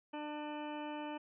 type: harmonic tone with a mistuned harmonic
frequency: 298.7 Hz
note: D4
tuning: 29 cents sharp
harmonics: 1 / 2 / 3 / 4 / 5 / 6 / 8 / 9 / 10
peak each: -43 / -47 / -45 / -56 / -56 / -58 / -57 / -58 / -56 dBFS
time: 0.13-1.18 s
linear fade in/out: 10 ms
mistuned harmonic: 9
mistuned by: -59 cents
effects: none